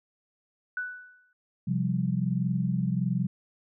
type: tone with exponential decay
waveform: sine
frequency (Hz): 1487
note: F#6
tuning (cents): +8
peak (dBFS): -27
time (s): 0.77-1.33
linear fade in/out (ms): 2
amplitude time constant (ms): 120
type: chord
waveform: sine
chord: C suspended fourth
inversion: none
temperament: equal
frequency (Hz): 130.81 / 174.61 / 196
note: C3 / F3 / G3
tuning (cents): 0 / 0 / 0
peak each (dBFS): -29 / -28 / -30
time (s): 1.67-3.27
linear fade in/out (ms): 10
effects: none